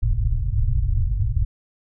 pink low-pass noise, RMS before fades -20 dBFS, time 0.02-1.45 s, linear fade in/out 10 ms, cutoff 130 Hz, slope 96 dB/octave, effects none

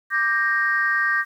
sine chord, G minor, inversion second, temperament equal with one note detuned, 1174.7 / 1582.5 / 1864.7 Hz, D6 / G6 / Bb6, 0 / +16 / 0 cents, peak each -25 / -21 / -21 dBFS, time 0.1-1.25 s, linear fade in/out 50 ms, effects tanh soft clip ceiling -9 dBFS + 9-bit

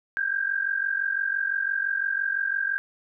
sine tone pair together, 1568 / 1613.9 Hz, G6 / G6, 0 / +50 cents, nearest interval unison, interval 50 cents, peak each -27 / -26 dBFS, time 0.17-2.78 s, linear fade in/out 0 ms, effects none

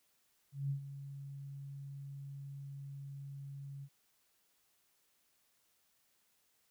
sine tone with ADSR envelope, 139.2 Hz, C#3, 8 cents sharp, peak -32 dBFS, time 0.52-3.89 s, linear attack 180 ms, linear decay 100 ms, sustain -12 dB, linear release 58 ms, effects white hiss -75 dBFS RMS until 6.7 s

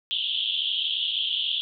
pink band-pass noise, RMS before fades -27 dBFS, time 0.11-1.61 s, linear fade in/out 0 ms, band 3000 to 3500 Hz, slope 96 dB/octave, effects none

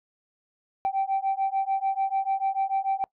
sine beating tone pair, 774 / 780.8 Hz, G5 / G5, -22 / -7 cents, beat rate 6.8 Hz, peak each -25 dBFS, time 0.85-3.04 s, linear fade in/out 0 ms, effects noise-tail reverb RT60 0.1 s tail -25 dB re dry + tanh soft clip ceiling -19 dBFS

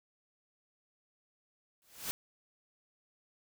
white noise with exponential growth, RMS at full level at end -34 dBFS, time 1.82-2.11 s, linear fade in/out 0 ms, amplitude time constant 63 ms, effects none

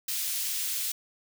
white high-pass noise, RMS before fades -31 dBFS, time 0.08-0.92 s, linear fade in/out 5 ms, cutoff 2800 Hz, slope 12 dB/octave, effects none

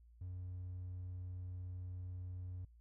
triangle tone, 91 Hz, F#2, 28 cents flat, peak -40 dBFS, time 0.21-2.65 s, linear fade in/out 5 ms, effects tanh soft clip ceiling -38 dBFS + added 58 Hz sine -60 dBFS peak until 2.8 s

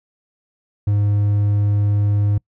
triangle tone, 102.7 Hz, G#2, 19 cents flat, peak -12 dBFS, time 0.87-2.38 s, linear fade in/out 5 ms, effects noise-tail reverb RT60 0.1 s tail -26 dB re dry

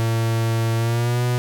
45% pulse tone with pitch glide, 113.9 to 122.78 Hz, A#2 to B2, -40 to -10 cents, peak -18 dBFS, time 0-1.38 s, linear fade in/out 0 ms, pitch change +130 cents, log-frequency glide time 0.76-1.23 s, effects none

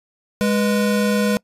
square tone pair together, 206.4 / 490.9 Hz, G#3 / B4, -10 / -10 cents, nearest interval octave + minor third, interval 1500 cents, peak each -18 / -22 dBFS, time 0.41-1.37 s, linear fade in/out 0 ms, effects noise-tail reverb RT60 0.1 s tail -24 dB re dry + resampled to 32000 Hz

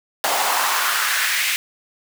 pink noise with high-pass filter sweep, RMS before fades -20 dBFS, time 0.24-1.56 s, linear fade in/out 0 ms, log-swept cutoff 690 to 2300 Hz, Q 2.3, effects none

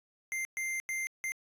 square tone bursts at uneven times, 2093 Hz, C7, in tune, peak -33 dBFS, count 4, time 0.32-0.45 / 0.57-0.8 / 0.89-1.07 / 1.24-1.32 s, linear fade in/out 0 ms, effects resampled to 32000 Hz

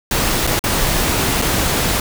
pink noise with dropouts, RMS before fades -17 dBFS, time 0.11-2 s, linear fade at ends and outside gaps 2 ms, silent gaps 0.468-0.473 / 0.593-0.639 / 1.417-1.421 s, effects none

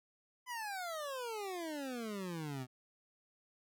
25% pulse exponential sweep, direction down, 1019 to 123.47 Hz, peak -36 dBFS, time 0.46-2.67 s, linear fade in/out 50 ms, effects none

